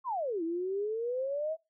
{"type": "exponential two-way sweep", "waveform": "sine", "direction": "down then up", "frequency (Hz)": [1108.7, 322.6, 653], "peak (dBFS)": -30, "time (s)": [0.04, 1.57], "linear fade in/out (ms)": 50, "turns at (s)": 0.43, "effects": ["noise-tail reverb RT60 0.2 s tail -20 dB re dry"]}